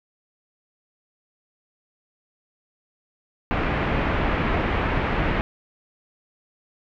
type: low-pass noise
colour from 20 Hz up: pink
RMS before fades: -23 dBFS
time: 3.51-5.41 s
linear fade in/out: 0 ms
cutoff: 2500 Hz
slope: 24 dB/octave
effects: none